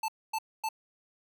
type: tone bursts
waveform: square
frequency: 880 Hz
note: A5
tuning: in tune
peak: -30 dBFS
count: 3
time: 0.03-0.689 s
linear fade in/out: 5 ms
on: 53 ms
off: 250 ms
effects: none